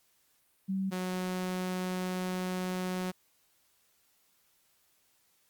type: tone pair in turn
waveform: sine / sawtooth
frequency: 191.8 / 183.51 Hz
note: G3 / F#3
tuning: -37 / -14 cents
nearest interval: minor second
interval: 77 cents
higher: first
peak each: -29 / -28 dBFS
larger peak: second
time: 0.68-0.91 / 0.91-3.12 s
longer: second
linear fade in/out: 20 ms
effects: white hiss -70 dBFS RMS until 5.49 s + Opus 48 kbps